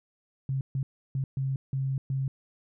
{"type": "tone bursts at uneven times", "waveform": "sine", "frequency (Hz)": 134.4, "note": "C3", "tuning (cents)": 47, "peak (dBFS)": -26, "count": 6, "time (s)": [[0.49, 0.61], [0.75, 0.83], [1.15, 1.24], [1.37, 1.56], [1.73, 1.98], [2.1, 2.28]], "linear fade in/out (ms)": 2, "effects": []}